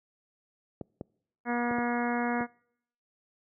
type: clicks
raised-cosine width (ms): 2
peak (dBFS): -23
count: 5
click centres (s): 0.812 / 1.011 / 1.711 / 1.785 / 2.408
type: harmonic tone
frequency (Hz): 240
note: B3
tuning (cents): -49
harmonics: 1 / 2 / 3 / 4 / 5 / 6 / 7 / 8 / 9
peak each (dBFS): -30 / -36 / -34 / -37 / -41 / -39 / -38 / -43 / -41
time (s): 1.45-2.47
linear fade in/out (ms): 50
effects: noise-tail reverb RT60 0.7 s tail -26 dB re dry + high-pass 100 Hz 12 dB/octave